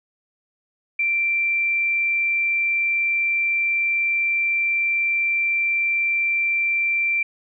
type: tone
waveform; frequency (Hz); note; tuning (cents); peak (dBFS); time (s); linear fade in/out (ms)
sine; 2353; D7; +3; -18; 0.99-7.23; 5
effects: none